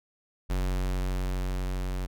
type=tone with level ramp; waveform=square; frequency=46.17 Hz; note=F#1; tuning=3 cents flat; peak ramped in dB=-26 to -30 dBFS; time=0.49-2.07 s; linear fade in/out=20 ms; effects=none